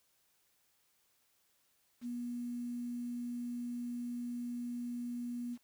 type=tone with quantisation; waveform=sine; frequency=241.5 Hz; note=B3; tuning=39 cents flat; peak=-37 dBFS; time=2.01-5.58 s; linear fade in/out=50 ms; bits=10; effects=white hiss -74 dBFS RMS until 5.63 s